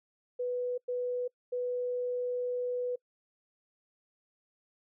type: tone bursts at uneven times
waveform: sine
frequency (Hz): 493.9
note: B4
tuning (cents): 0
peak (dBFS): -30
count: 3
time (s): 0.39-0.78 / 0.88-1.28 / 1.52-2.96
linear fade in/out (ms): 10
effects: noise-tail reverb RT60 0.1 s tail -26 dB re dry